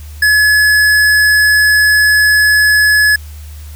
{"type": "tone with hard clipping", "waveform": "sine", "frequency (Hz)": 1702, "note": "G#6", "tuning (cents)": 42, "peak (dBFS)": -8, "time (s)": [0.22, 3.16], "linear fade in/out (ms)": 5, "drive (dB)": 15, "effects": ["added 75 Hz sine -27 dBFS peak until 3.75 s", "white hiss -41 dBFS RMS until 3.75 s"]}